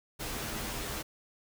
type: noise with comb filter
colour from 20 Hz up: pink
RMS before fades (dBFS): -37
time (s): 0.19-1.03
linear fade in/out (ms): 20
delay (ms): 11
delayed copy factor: -0.65
effects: none